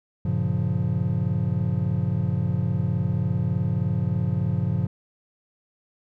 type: chord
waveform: triangle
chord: G half-diminished seventh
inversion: none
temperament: just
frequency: 98 / 117.6 / 141.12 / 176.4 Hz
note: G2 / Bb2 / Db3 / F3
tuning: 0 / +16 / +31 / +18 cents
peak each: -25 dBFS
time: 0.25-4.87 s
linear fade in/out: 5 ms
effects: none